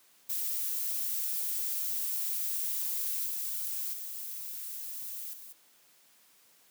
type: noise with level steps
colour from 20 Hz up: violet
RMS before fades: -33 / -35 / -40 / -48 dBFS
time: 0.29-5.53 s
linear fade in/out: 10 ms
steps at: 3.26 / 3.93 / 5.33 s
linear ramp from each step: 5 ms
effects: white hiss -63 dBFS RMS until 6.7 s + high-pass 150 Hz 12 dB/octave